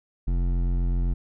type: tone with hard clipping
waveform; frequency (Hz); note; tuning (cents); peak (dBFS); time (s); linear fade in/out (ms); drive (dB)
sine; 43.9; F1; +10; -23; 0.27-1.14; 10; 12
effects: none